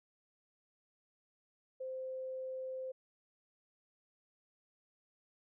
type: tone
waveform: sine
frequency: 520 Hz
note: C5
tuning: 11 cents flat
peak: -39 dBFS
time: 1.8-2.92 s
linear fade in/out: 10 ms
effects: none